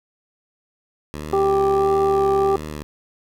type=tone with vibrato; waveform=10% pulse; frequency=73.42 Hz; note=D2; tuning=in tune; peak=-21 dBFS; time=1.14-2.83 s; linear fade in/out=0 ms; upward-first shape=sine; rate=1.5 Hz; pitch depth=77 cents each way
type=harmonic tone; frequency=392 Hz; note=G4; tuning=in tune; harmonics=1 / 2 / 3; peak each=-16 / -22 / -26 dBFS; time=1.33-2.56 s; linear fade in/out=2 ms
effects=none